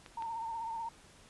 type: clicks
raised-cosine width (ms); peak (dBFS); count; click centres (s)
0.3; -32; 2; 0.062 / 0.223
type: tone with vibrato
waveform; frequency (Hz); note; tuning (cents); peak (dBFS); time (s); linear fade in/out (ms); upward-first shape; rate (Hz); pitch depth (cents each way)
sine; 910; A#5; -42; -36; 0.17-0.89; 5; sine; 16; 44
effects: pink hiss -59 dBFS RMS until 1.29 s + resampled to 24000 Hz